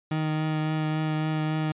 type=tone with vibrato; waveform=30% pulse; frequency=155.56 Hz; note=D#3; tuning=in tune; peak=-22 dBFS; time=0.11-1.72 s; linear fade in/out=5 ms; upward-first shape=triangle; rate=3.6 Hz; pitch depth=14 cents each way; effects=resampled to 8000 Hz